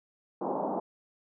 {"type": "band-pass noise", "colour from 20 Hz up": "white", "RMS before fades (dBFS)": -32, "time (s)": [0.41, 0.8], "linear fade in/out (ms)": 5, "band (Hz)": [180, 950], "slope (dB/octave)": 48, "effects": []}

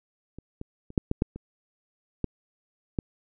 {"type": "clicks", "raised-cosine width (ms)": 3, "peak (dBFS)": [-28, -23, -30, -8, -12, -9, -25, -13, -13], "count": 9, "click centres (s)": [0.386, 0.614, 0.904, 0.978, 1.114, 1.221, 1.36, 2.243, 2.988], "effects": []}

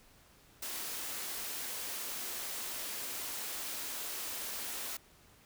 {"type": "high-pass noise", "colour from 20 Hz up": "white", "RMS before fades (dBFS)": -40, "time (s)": [0.62, 4.97], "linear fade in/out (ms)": 5, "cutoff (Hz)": 220, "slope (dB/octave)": 24, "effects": ["pink hiss -62 dBFS RMS until 5.45 s"]}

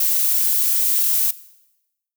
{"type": "noise", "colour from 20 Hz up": "violet", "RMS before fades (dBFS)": -18, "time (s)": [0, 1.31], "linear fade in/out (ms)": 5, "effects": ["noise-tail reverb RT60 0.9 s tail -18 dB re dry"]}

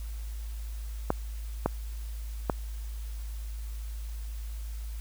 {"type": "clicks", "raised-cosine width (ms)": 1, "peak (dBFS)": -10, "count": 3, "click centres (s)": [1.104, 1.66, 2.498], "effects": ["added 54 Hz sine -34 dBFS peak until 5 s", "white hiss -53 dBFS RMS until 5 s"]}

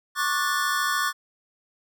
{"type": "chord", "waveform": "square", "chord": "D major seventh", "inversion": "third", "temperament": "just", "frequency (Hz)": [1101.2, 1174.7, 1468.3, 1762], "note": ["C#6", "D6", "F#6", "A6"], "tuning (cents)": [-12, 0, -14, 2], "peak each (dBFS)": -29, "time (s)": [0.15, 1.13], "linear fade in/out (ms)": 50, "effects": []}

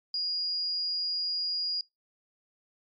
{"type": "tone", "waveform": "sine", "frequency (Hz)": 4864, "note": "D#8", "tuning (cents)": -40, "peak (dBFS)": -28, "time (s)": [0.14, 1.81], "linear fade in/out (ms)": 2, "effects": ["noise-tail reverb RT60 0.2 s tail -24 dB re dry", "MP3 64 kbps"]}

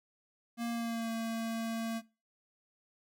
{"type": "tone with pitch glide", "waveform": "square", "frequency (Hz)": [234.1, 226.9], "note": ["A#3", "A#3"], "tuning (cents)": [8, -47], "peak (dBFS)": -34, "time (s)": [0.57, 2.02], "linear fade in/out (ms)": 50, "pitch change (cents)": -55, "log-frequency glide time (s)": [0.71, 1.11], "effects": ["noise-tail reverb RT60 0.3 s tail -20 dB re dry"]}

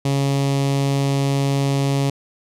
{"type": "tone with notch filter", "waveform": "sawtooth", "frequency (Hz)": 138.59, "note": "C#3", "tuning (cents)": 0, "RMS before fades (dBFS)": -19, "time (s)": [0.05, 2.1], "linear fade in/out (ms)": 5, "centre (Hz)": 1500, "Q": 1.2, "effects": ["low-pass 10000 Hz 12 dB/octave"]}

